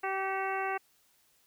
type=harmonic tone with a mistuned harmonic; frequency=385.3 Hz; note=G4; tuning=30 cents flat; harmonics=1 / 2 / 3 / 4 / 5 / 6 / 7; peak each=-37 / -34 / -38 / -39 / -41 / -42 / -43 dBFS; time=0.03-0.78 s; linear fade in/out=10 ms; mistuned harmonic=6; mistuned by=-73 cents; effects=white hiss -68 dBFS RMS until 1.46 s